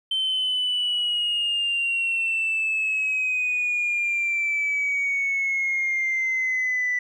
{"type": "exponential sweep", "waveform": "sine", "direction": "down", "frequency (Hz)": [3100, 1976], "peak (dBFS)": -20, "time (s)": [0.11, 6.99], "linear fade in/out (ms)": 5, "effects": ["tanh soft clip ceiling -18 dBFS", "10-bit"]}